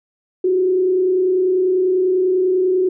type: tone with frequency modulation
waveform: sine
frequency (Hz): 370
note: F#4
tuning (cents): 0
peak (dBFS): -13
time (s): 0.44-2.89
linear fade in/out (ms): 5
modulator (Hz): 30.1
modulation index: 0.43
effects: none